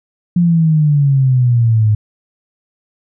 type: exponential sweep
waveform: sine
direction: down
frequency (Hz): 176.8 to 105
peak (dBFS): -8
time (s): 0.36-1.95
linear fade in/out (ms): 5
effects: none